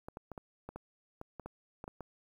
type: clicks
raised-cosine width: 1 ms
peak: -29 dBFS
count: 12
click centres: 0.085 / 0.171 / 0.317 / 0.378 / 0.69 / 0.76 / 1.214 / 1.397 / 1.46 / 1.841 / 1.879 / 2.007 s
effects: 10-bit